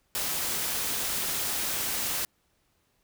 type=noise; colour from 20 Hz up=white; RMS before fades=-30 dBFS; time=0.15-2.25 s; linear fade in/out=0 ms; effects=pink hiss -71 dBFS RMS until 3.03 s